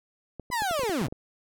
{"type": "clicks", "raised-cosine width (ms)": 2, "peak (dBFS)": -24, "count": 10, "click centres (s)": [0.397, 0.502, 0.621, 0.711, 0.794, 0.834, 0.895, 1.015, 1.083, 1.125]}
{"type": "linear sweep", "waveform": "30% pulse", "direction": "down", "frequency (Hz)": [1022, 92], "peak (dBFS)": -23, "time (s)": [0.51, 1.08], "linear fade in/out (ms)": 20}
{"effects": []}